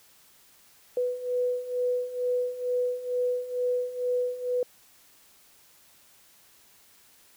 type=beating tone pair; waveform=sine; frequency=493.9 / 496.1 Hz; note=B4 / B4; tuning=0 / +8 cents; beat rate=2.2 Hz; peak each=-31 / -27 dBFS; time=0.97-4.63 s; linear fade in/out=2 ms; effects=white hiss -58 dBFS RMS until 7.36 s